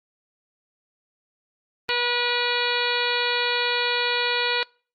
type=harmonic tone; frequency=484.6 Hz; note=B4; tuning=33 cents flat; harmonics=1 / 2 / 3 / 4 / 5 / 6 / 7 / 8 / 9; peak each=-29 / -29 / -29 / -31 / -28 / -33 / -33 / -29 / -30 dBFS; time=1.89-4.63 s; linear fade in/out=0 ms; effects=noise-tail reverb RT60 0.4 s tail -26 dB re dry + Opus 24 kbps